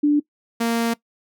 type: tone pair in turn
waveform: sine / sawtooth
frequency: 293.7 / 231.5 Hz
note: D4 / A#3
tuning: 0 / -12 cents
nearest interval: major third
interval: 412 cents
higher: first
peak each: -13 / -15 dBFS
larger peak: first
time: 0.03-0.2 / 0.6-0.94 s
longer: second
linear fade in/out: 10 ms
effects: noise-tail reverb RT60 0.1 s tail -20 dB re dry